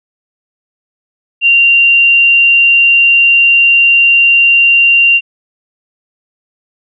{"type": "tone", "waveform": "sine", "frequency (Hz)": 2770, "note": "F7", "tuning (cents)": -15, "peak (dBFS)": -4, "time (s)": [1.41, 5.21], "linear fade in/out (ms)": 50, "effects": []}